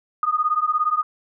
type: beating tone pair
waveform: sine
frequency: 1225 / 1242 Hz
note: D#6 / D#6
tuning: -27 / -3 cents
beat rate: 17 Hz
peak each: -21 dBFS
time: 0.23-1.03 s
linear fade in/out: 2 ms
effects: none